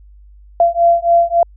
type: beating tone pair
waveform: sine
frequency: 682 / 685.6 Hz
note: F5 / F5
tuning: -41 / -32 cents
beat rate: 3.6 Hz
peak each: -12 dBFS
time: 0.6-1.43 s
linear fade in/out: 2 ms
effects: added 50 Hz sine -39 dBFS peak until 1.56 s